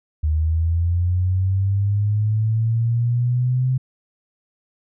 sine linear sweep, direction up, 76 to 130 Hz, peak -16 dBFS, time 0.23-3.78 s, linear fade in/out 10 ms, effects none

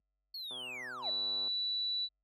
triangle linear sweep, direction down, 4435 to 572 Hz, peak -39 dBFS, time 0.34-1.1 s, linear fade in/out 5 ms
click train, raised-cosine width 1 ms, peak -38 dBFS, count 123, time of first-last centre 0.51-1.478 s, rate 126 Hz
sine tone, 3951 Hz, B7, in tune, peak -32 dBFS, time 1.02-2.09 s, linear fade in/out 50 ms
effects added 50 Hz sine -59 dBFS peak until 2.23 s + high-pass 200 Hz 12 dB/octave

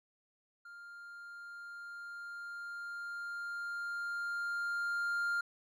triangle tone with level ramp, 1400 Hz, F6, 4 cents sharp, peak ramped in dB -47 to -29 dBFS, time 0.65-5.41 s, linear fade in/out 5 ms, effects none

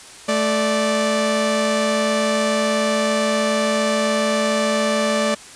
sawtooth tone pair together, 218.1 / 587.3 Hz, A3 / D5, -15 / 0 cents, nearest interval octave + perfect fourth, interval 1715 cents, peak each -17 / -15 dBFS, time 0.28-5.35 s, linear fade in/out 10 ms, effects white hiss -40 dBFS RMS until 5.55 s + resampled to 22050 Hz

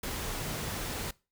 sine tone in noise, 150.9 Hz, D3, 47 cents sharp, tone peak -41 dBFS, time 0.41-0.69 s, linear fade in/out 5 ms, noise pink, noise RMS -36 dBFS, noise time 0.03-1.11 s, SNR -8 dB, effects noise-tail reverb RT60 0.3 s tail -22 dB re dry

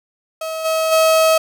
35% pulse tone with level steps, 641 Hz, E5, 49 cents flat, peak -21 / -14 / -9 dBFS, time 0.41-1.38 s, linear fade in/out 5 ms, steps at 0.64 / 0.91 s, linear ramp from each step 20 ms, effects none

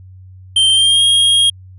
square tone with pitch glide, 3136 to 3258 Hz, G7 to G#7, 0 to -34 cents, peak -9 dBFS, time 0.56-1.5 s, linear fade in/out 5 ms, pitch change +66 cents, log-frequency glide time 0.71-1.03 s, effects added 93 Hz sine -35 dBFS peak until 1.78 s + resampled to 24000 Hz

